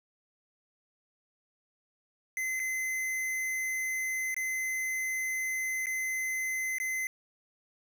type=tone with dropouts; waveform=square; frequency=2051 Hz; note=C7; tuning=35 cents flat; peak=-31 dBFS; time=2.37-7.07 s; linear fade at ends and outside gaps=1 ms; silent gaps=2.595-2.599 / 4.344-4.365 / 5.859-5.868 / 6.784-6.8 s; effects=none